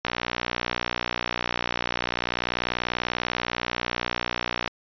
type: click train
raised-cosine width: 0.3 ms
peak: -8 dBFS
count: 280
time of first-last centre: 0.05-4.677 s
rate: 60.3 Hz
effects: resampled to 11025 Hz